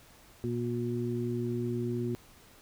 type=harmonic tone; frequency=119.8 Hz; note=A#2; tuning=48 cents sharp; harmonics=1 / 2 / 3; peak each=-34 / -34 / -34 dBFS; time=0.44-2.15 s; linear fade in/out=0 ms; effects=pink hiss -57 dBFS RMS until 2.61 s